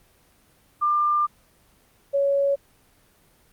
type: tone pair in turn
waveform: sine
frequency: 1195 / 558.5 Hz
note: D6 / C#5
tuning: +30 / +13 cents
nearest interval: octave + minor second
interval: 1317 cents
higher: first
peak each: -18 dBFS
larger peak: neither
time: 0.81-1.27 / 2.13-2.56 s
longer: first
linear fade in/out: 20 ms
effects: pink hiss -59 dBFS RMS until 3.52 s + Opus 24 kbps